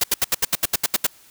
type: noise bursts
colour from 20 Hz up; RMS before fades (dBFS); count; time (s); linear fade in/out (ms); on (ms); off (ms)
white; -18; 11; 0.01-1.068; 5; 28; 75
effects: white hiss -51 dBFS RMS until 1.3 s